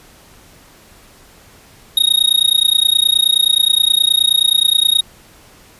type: tone with amplitude modulation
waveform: square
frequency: 3746 Hz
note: A#7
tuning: 8 cents sharp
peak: -7 dBFS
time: 1.97-5.01 s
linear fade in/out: 2 ms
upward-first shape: sine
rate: 29.5 Hz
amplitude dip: 100%
effects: pink hiss -45 dBFS RMS until 5.79 s + resampled to 32000 Hz